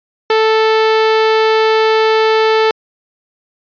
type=tone; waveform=sawtooth; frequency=440 Hz; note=A4; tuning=in tune; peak=-5 dBFS; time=0.3-2.71 s; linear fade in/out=2 ms; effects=resampled to 11025 Hz